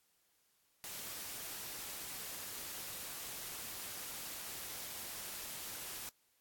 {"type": "noise", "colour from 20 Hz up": "white", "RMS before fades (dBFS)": -45, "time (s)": [0.84, 6.09], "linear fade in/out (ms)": 0, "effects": ["white hiss -75 dBFS RMS until 6.4 s", "AAC 64 kbps"]}